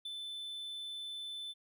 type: tone with ADSR envelope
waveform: triangle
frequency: 3520 Hz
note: A7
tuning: in tune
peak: -37 dBFS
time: 0.05-1.54 s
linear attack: 6 ms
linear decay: 37 ms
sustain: -2 dB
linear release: 33 ms
effects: none